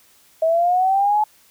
sine linear sweep, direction up, 637 to 858 Hz, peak -14 dBFS, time 0.42-1.24 s, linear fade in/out 5 ms, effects white hiss -54 dBFS RMS until 1.5 s

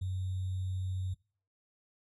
sine tone with sample-and-hold, 93.3 Hz, F#2, 15 cents sharp, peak -32 dBFS, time 0.01-1.14 s, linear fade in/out 10 ms, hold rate 3675 Hz, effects noise-tail reverb RT60 0.5 s tail -26 dB re dry + AAC 32 kbps

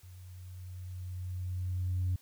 sine tone with level ramp, 91 Hz, F#2, 28 cents flat, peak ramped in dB -48 to -26 dBFS, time 0.03-2.16 s, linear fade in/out 5 ms, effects tanh soft clip ceiling -25 dBFS + white hiss -63 dBFS RMS until 2.21 s

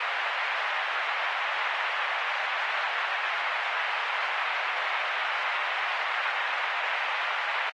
white band-pass noise, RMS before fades -30 dBFS, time 0-7.7 s, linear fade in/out 5 ms, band 740 to 2400 Hz, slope 24 dB/octave, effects AAC 32 kbps

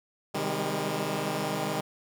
10% pulse chord, Ab major seventh, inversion first, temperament equal with one note detuned, 130.81 / 155.56 / 196 / 203.5 Hz, C3 / Eb3 / G3 / Ab3, 0 / 0 / 0 / -35 cents, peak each -28 / -24 / -28 / -25 dBFS, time 0.34-1.81 s, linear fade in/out 10 ms, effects none

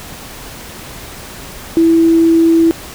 sine tone, 329.6 Hz, E4, in tune, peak -6 dBFS, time 1.77-2.71 s, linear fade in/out 0 ms, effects pink hiss -31 dBFS RMS until 2.94 s

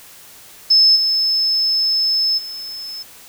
sine tone with level steps, 5230 Hz, E8, 15 cents flat, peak -8 / -14 / -27 dBFS, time 0.7-3.03 s, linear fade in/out 10 ms, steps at 0.95 / 2.37 s, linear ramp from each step 20 ms, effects white hiss -42 dBFS RMS until 3.28 s

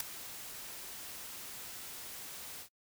white noise with ADSR envelope, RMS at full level -29 dBFS, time 0-2.69 s, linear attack 4 ms, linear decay 5 ms, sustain -17 dB, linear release 90 ms, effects noise-tail reverb RT60 0.1 s tail -26 dB re dry

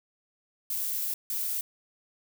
violet noise bursts at uneven times, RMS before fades -31 dBFS, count 2, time 0.7-1.14 / 1.3-1.61 s, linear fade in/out 2 ms, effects none

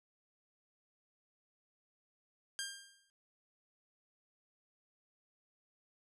10% pulse tone with exponential decay, 1600 Hz, G6, 35 cents sharp, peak -27 dBFS, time 2.59-3.1 s, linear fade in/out 0 ms, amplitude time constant 110 ms, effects low-pass 11000 Hz 12 dB/octave

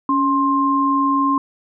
sine tone pair together, 279.8 / 1056.4 Hz, C#4 / C6, +16 / +16 cents, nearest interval octave + major seventh, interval 2300 cents, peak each -18 / -16 dBFS, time 0.09-1.38 s, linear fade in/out 2 ms, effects none

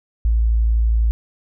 sine tone, 56.1 Hz, A1, 34 cents sharp, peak -13 dBFS, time 0.25-1.11 s, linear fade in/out 0 ms, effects none

